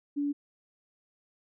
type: tone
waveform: sine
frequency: 287.4 Hz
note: D4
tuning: 37 cents flat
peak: -27 dBFS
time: 0.16-0.33 s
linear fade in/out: 20 ms
effects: none